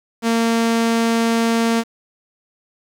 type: tone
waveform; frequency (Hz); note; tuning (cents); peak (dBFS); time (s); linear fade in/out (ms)
sawtooth; 229.4; A#3; -28; -11; 0.22-1.84; 50
effects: low-pass 10000 Hz 12 dB/octave + 7-bit